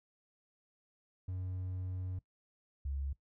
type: tone pair in turn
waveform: triangle / sine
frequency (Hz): 92.4 / 69.05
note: F#2 / C#2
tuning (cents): -2 / -6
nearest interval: perfect fourth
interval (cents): 504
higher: first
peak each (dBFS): -35 / -35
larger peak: neither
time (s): 1.28-2.19 / 2.85-3.13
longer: first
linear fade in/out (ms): 5
effects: noise-tail reverb RT60 0.1 s tail -18 dB re dry